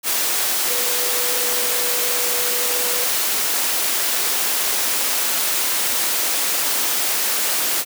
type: tone in noise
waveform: sine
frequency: 490 Hz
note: B4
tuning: 14 cents flat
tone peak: -29 dBFS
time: 0.66-3.08 s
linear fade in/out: 50 ms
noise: white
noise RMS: -20 dBFS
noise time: 0.03-7.85 s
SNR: -12 dB
effects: high-pass 300 Hz 12 dB/octave